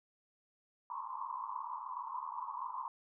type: band-pass noise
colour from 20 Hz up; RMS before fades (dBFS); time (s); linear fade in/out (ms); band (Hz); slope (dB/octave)
white; -42; 0.9-2.88; 2; 920 to 1100; 96
effects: none